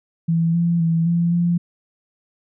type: tone with pitch steps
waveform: sine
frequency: 165.7 / 170.3 / 164.9 / 170.5 / 172.7 Hz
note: E3 / F3 / E3 / F3 / F3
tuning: +9 / -43 / +1 / -41 / -19 cents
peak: -15 dBFS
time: 0.28-1.58 s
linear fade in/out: 10 ms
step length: 260 ms
effects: none